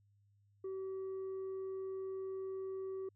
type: tone with tanh clipping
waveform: sine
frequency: 382.1 Hz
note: G4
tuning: 44 cents flat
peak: -40 dBFS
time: 0.64-3.09 s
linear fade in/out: 5 ms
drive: 2 dB
effects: added 101 Hz sine -68 dBFS peak until 3.15 s